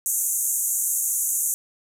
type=band-pass noise; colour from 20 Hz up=pink; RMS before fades=-24 dBFS; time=0.06-1.54 s; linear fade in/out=0 ms; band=6400 to 14000 Hz; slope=96 dB/octave; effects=none